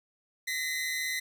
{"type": "tone pair together", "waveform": "sawtooth", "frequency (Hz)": [1876, 2031], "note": ["A#6", "B6"], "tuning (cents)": [11, 48], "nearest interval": "minor second", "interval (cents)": 137, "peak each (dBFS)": [-33, -28], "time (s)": [0.47, 1.2], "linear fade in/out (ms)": 10, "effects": []}